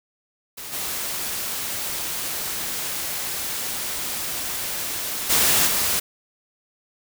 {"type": "noise with level steps", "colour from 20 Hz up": "white", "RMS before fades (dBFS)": [-35, -28, -18, -22], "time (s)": [0.57, 6], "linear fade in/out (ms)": 10, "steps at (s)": [0.72, 5.29, 5.66], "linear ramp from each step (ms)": 20, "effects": []}